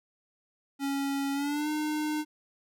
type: tone with pitch glide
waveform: square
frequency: 277.2 to 304 Hz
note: C#4 to D#4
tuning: 0 to -40 cents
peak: -29 dBFS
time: 0.79-2.25 s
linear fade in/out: 50 ms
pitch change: +160 cents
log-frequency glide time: 1.33-1.69 s
effects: none